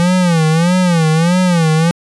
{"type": "tone with vibrato", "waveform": "square", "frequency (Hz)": 170, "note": "F3", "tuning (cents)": -46, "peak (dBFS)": -10, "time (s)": [0, 1.91], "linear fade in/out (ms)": 0, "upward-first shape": "sine", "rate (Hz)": 1.6, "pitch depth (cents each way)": 140, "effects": ["resampled to 24000 Hz"]}